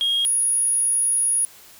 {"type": "tone pair in turn", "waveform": "sine", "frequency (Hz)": [3260, 10410], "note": ["G#7", "E9"], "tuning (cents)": [-33, -23], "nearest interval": "octave + minor sixth", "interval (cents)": 2010, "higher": "second", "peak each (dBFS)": [-16, -15], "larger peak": "second", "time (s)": [[0.01, 0.25], [0.25, 1.45]], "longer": "second", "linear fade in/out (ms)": 0, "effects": ["tanh soft clip ceiling -16 dBFS", "white hiss -47 dBFS RMS until 1.79 s"]}